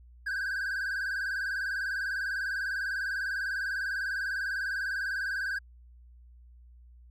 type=tone with vibrato; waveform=triangle; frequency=1568 Hz; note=G6; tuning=in tune; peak=-28 dBFS; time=0.26-5.59 s; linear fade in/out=10 ms; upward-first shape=sine; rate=20 Hz; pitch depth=91 cents each way; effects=added 60 Hz sine -51 dBFS peak until 7.1 s